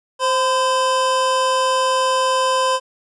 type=tone pair together; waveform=square; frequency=523.3 / 1019.7 Hz; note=C5 / C6; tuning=0 / -45 cents; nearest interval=octave; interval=1155 cents; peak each=-20 / -18 dBFS; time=0.19-2.8 s; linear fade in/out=50 ms; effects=resampled to 22050 Hz + 9-bit